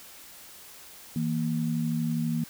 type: tone pair together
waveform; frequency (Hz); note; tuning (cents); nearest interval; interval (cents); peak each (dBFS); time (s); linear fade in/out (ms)
sine; 160.49 / 232.8; E3 / A#3; -46 / -2; tritone; 644; -28; 1.16-2.44; 2
effects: white hiss -48 dBFS RMS until 2.49 s